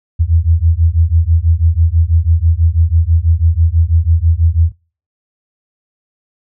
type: beating tone pair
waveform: sine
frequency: 79.8 / 85.9 Hz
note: D#2 / F2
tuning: +44 / -28 cents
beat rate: 6.1 Hz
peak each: -11 dBFS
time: 0.19-4.72 s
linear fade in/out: 20 ms
effects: noise-tail reverb RT60 0.4 s tail -26 dB re dry